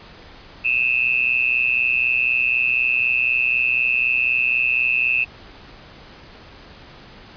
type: tone with amplitude modulation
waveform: sine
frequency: 2603 Hz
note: E7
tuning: 22 cents flat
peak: -12 dBFS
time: 0.64-5.25 s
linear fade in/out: 20 ms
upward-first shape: sine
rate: 124 Hz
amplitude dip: 95%
effects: pink hiss -43 dBFS RMS until 7.36 s + resampled to 11025 Hz